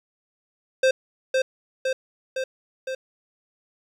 square tone with echo, 523.3 Hz, C5, in tune, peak -16 dBFS, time 0.83-0.91 s, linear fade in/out 5 ms, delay 510 ms, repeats 4, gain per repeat -3 dB, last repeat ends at 2.95 s, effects low-pass 6000 Hz 12 dB/octave + 9-bit

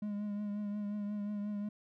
triangle tone with vibrato, 206.5 Hz, G#3, 10 cents flat, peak -33 dBFS, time 0.02-1.69 s, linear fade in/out 5 ms, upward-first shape triangle, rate 5.6 Hz, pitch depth 35 cents each way, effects none

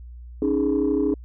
sine chord, C# suspended second, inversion none, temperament equal with one note detuned, 277.2 / 309.7 / 415.3 Hz, C#4 / D#4 / G#4, 0 / -8 / 0 cents, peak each -22 dBFS, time 0.42-1.14 s, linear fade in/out 2 ms, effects tanh soft clip ceiling -13 dBFS + added 60 Hz sine -37 dBFS peak until 1.24 s

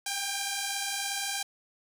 5% pulse beating tone pair, 784 / 801 Hz, G5 / G5, 0 / +37 cents, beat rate 17 Hz, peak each -24 / -20 dBFS, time 0.06-1.43 s, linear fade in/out 5 ms, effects 9-bit

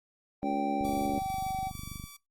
triangle tone with pitch glide, 781 to 764.9 Hz, G5 to G5, -7 to -43 cents, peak -29 dBFS, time 0.42-1.72 s, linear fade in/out 50 ms, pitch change -36 cents, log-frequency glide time 0.81-1.49 s
harmonic tone, 70.9 Hz, C#2, 40 cents sharp, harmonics 3 / 4 / 5 / 6 / 7 / 8, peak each -35 / -32 / -39 / -44 / -45 / -38 dBFS, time 0.43-1.19 s, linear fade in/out 0 ms
click train, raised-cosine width 5 ms, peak -29 dBFS, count 31, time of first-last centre 0.81-2.04 s, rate 24.4 Hz
5% pulse tone with tremolo, 1153 Hz, D6, 32 cents flat, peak -32 dBFS, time 0.84-2.17 s, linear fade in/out 10 ms, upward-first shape square, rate 2.2 Hz, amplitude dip 30%
effects noise-tail reverb RT60 0.2 s tail -22 dB re dry + Opus 48 kbps

